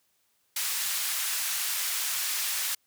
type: band-pass noise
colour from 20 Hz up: white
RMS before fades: -30 dBFS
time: 0.56-2.75 s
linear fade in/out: 5 ms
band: 1300 to 16000 Hz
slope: 12 dB/octave
effects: white hiss -71 dBFS RMS until 2.86 s + high-pass 60 Hz 12 dB/octave